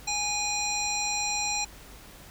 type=harmonic tone with a mistuned harmonic; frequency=820 Hz; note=G#5; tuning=22 cents flat; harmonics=1 / 3 / 5 / 7 / 9; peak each=-33 / -33 / -33 / -33 / -33 dBFS; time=0.07-1.65 s; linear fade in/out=10 ms; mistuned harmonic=1; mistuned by=+24 cents; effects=added 50 Hz sine -53 dBFS peak until 2.3 s + pink hiss -49 dBFS RMS until 2.3 s